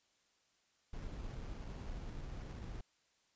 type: noise with sample-and-hold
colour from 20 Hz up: brown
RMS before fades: -45 dBFS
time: 0.93-2.81 s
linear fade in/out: 5 ms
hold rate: 3675 Hz
effects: white hiss -75 dBFS RMS until 3.35 s + resampled to 16000 Hz